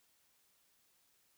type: silence
effects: white hiss -73 dBFS RMS until 1.37 s